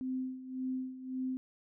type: tone with tremolo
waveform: sine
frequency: 258.5 Hz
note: C4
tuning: 21 cents flat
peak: -32 dBFS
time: 0.01-1.37 s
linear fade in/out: 0 ms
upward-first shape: sine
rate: 1.8 Hz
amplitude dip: 75%
effects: none

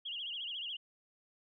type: tone with vibrato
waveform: sine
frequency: 3053 Hz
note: G7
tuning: 46 cents flat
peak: -38 dBFS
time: 0.05-0.77 s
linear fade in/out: 10 ms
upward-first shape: sine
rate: 14 Hz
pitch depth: 160 cents each way
effects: none

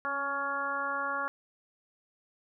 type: harmonic tone with a mistuned harmonic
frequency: 279.6 Hz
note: C#4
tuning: 15 cents sharp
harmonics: 1 / 2 / 3 / 4 / 5 / 6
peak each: -46 / -40 / -40 / -34 / -34 / -39 dBFS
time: 0.05-1.28 s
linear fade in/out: 0 ms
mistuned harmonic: 1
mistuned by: -25 cents
effects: none

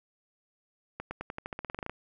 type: accelerating click train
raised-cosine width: 0.5 ms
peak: -21 dBFS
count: 15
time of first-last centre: 1-1.896 s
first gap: 110 ms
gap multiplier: 0.91
effects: none

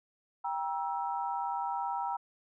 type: chord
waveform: sine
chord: E diminished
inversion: first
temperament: just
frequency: 791.1 / 949.3 / 1318.5 Hz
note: G5 / Bb5 / E6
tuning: +16 / +31 / 0 cents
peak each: -35 / -34 / -40 dBFS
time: 0.44-2.17 s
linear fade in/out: 10 ms
effects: none

